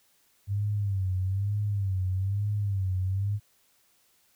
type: tone with vibrato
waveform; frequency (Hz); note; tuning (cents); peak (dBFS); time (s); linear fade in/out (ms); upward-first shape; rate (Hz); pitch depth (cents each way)
sine; 98.2; G2; +4; -25; 0.47-3.4; 50; sine; 1.1; 100
effects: white hiss -66 dBFS RMS until 4.35 s